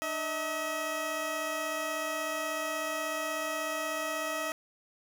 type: tone pair together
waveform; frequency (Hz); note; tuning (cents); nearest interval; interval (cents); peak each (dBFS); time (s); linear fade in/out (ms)
15% pulse; 301.8 / 640; D4 / D#5; +47 / +49; octave + minor second; 1302; -33 / -26; 0.02-4.52; 0
effects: none